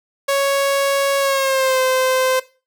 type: tone with pitch glide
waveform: sawtooth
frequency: 554.4 to 517.3 Hz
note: C#5 to C5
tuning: 0 to -20 cents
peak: -11 dBFS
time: 0.28-2.4 s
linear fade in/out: 10 ms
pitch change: -120 cents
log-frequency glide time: 1.19-1.8 s
effects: noise-tail reverb RT60 0.3 s tail -17 dB re dry